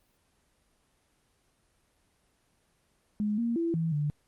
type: tone with pitch steps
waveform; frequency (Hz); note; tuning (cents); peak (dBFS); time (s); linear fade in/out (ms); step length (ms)
sine; 209.5 / 233.8 / 334.8 / 163.4 / 147.6; G#3 / A#3 / E4 / E3 / D3; +15 / +5 / +27 / -15 / +9; -26; 3.2-4.1; 0; 180
effects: pink hiss -70 dBFS RMS until 4.27 s + Opus 24 kbps